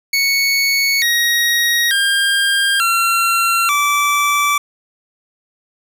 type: tone with pitch steps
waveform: 25% pulse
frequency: 2217 / 1885.9 / 1604.3 / 1364.7 / 1160.9 Hz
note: C#7 / A#6 / G6 / F6 / D6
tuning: 0 / +20 / +40 / -40 / -20 cents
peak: -9 dBFS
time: 0.13-4.58 s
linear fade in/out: 5 ms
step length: 890 ms
effects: 8-bit